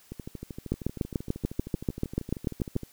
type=two click trains; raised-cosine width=3 ms; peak=-13 / -24 dBFS; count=15 / 36; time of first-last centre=0.72-2.764 / 0.12-2.833 s; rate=6.85 / 12.9 Hz; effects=white hiss -58 dBFS RMS until 2.92 s